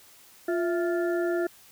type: harmonic tone with a mistuned harmonic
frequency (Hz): 349.2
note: F4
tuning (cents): 0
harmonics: 1 / 2 / 4 / 5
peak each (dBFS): -25 / -31 / -37 / -39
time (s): 0.48-1.47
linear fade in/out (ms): 5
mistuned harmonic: 2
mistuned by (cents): -87
effects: white hiss -54 dBFS RMS until 1.71 s